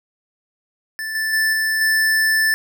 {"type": "tone with level steps", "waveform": "square", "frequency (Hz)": 1760, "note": "A6", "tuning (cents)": 0, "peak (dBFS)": [-25, -20, -16, -18, -15], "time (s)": [0.99, 2.54], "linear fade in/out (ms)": 0, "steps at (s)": [1.15, 1.33, 1.53, 1.81], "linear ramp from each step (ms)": 2, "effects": []}